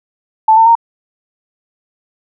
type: tone with pitch steps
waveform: sine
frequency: 878 / 901.1 / 924.9 Hz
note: A5 / A5 / A#5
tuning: -4 / +41 / -14 cents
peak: -4 dBFS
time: 0.48-0.753 s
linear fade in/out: 5 ms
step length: 91 ms
effects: none